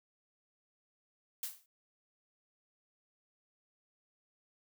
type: noise with exponential decay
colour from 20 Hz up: blue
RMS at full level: -35 dBFS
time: 1.43-1.66 s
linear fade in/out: 2 ms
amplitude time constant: 48 ms
effects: none